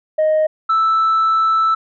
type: tone pair in turn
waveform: sine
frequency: 622.3 / 1318.6 Hz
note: D#5 / E6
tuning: 0 / 0 cents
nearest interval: octave + minor second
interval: 1300 cents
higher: second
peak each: -10 dBFS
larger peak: neither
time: 0.18-0.47 / 0.69-1.75 s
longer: second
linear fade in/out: 10 ms
effects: tanh soft clip ceiling -10 dBFS